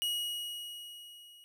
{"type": "tone with level ramp", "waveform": "45% pulse", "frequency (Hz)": 2900, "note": "F#7", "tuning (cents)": -35, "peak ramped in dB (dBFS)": [-29, -54], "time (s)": [0.02, 1.44], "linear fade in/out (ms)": 0, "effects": []}